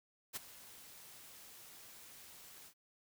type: noise with ADSR envelope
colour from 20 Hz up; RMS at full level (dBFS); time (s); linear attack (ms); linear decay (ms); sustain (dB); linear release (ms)
white; -40; 0.33-2.74; 33; 16; -16; 76
effects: none